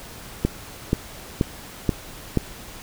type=click train; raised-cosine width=3 ms; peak=-5 dBFS; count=5; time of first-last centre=0.45-2.373 s; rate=2.08 Hz; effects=pink hiss -40 dBFS RMS until 2.82 s